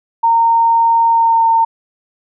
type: tone with pitch glide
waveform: sine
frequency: 920 to 910.5 Hz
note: A#5 to A#5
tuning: -23 to -41 cents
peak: -8 dBFS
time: 0.23-1.65 s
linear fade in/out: 10 ms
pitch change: -18 cents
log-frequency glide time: 1.1-1.47 s
effects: none

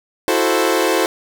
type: chord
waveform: sawtooth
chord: F# half-diminished seventh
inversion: third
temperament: equal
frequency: 329.6 / 370 / 440 / 523.3 Hz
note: E4 / F#4 / A4 / C5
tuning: 0 / 0 / 0 / 0 cents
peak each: -16 dBFS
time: 0.28-1.06 s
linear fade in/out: 0 ms
effects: 7-bit

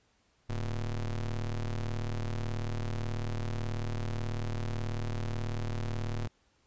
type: ring-modulated tone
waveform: square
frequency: 61.74 Hz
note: B1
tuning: in tune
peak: -29 dBFS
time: 0.49-6.28 s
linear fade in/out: 10 ms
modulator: 42.6 Hz
effects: pink hiss -70 dBFS RMS until 6.66 s + resampled to 16000 Hz

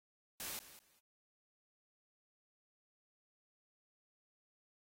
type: noise with echo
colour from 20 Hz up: white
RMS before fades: -44 dBFS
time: 0.4-0.59 s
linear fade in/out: 0 ms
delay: 200 ms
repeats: 2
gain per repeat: -14 dB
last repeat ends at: 0.99 s
effects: AAC 48 kbps

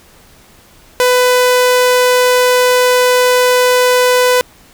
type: tone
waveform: sawtooth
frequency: 499 Hz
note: B4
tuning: 18 cents sharp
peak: -4 dBFS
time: 1-4.41 s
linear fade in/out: 0 ms
effects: pink hiss -44 dBFS RMS until 4.73 s

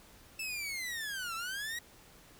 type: linear two-way sweep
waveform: sawtooth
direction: down then up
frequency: 2653 to 1308 to 1923 Hz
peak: -33 dBFS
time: 0.39-1.79 s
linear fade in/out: 5 ms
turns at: 1.35 s
effects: pink hiss -58 dBFS RMS until 2.39 s

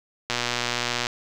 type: click train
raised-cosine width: 0.2 ms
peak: -7 dBFS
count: 94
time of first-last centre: 0.3-1.069 s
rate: 121 Hz
effects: 8-bit

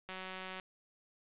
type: click train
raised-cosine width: 0.3 ms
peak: -28 dBFS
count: 96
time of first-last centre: 0.09-0.598 s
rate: 187 Hz
effects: resampled to 8000 Hz + 11-bit

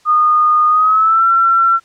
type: tone with pitch glide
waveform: sine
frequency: 1227 to 1353.6 Hz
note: D#6 to E6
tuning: -25 to +45 cents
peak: -8 dBFS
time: 0.05-1.8 s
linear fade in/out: 50 ms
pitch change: +170 cents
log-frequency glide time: 0.68-1.26 s
effects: white hiss -51 dBFS RMS until 1.84 s + low-pass 6000 Hz 12 dB/octave

